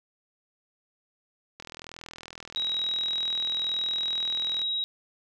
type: click train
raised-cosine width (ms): 0.2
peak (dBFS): -23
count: 125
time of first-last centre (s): 1.6-4.617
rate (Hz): 41.1
type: tone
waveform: sine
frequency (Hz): 3830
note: A#7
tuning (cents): +46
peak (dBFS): -26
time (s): 2.56-4.84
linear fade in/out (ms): 0
effects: none